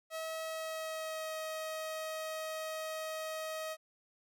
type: tone with pitch glide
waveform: sawtooth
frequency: 642 to 631.7 Hz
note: E5 to D#5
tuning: -46 to +26 cents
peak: -34 dBFS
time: 0.1-3.77 s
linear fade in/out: 50 ms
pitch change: -28 cents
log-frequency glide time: 0.42-1.35 s
effects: none